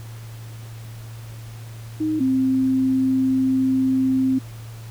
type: tone pair in turn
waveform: sine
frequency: 311.1 / 262.2 Hz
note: D#4 / C4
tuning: 0 / +4 cents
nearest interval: minor third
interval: 296 cents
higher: first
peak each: -19 / -16 dBFS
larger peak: second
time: 2-2.2 / 2.2-4.39 s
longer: second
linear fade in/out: 10 ms
effects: added 113 Hz sine -34 dBFS peak until 4.9 s + pink hiss -46 dBFS RMS until 4.9 s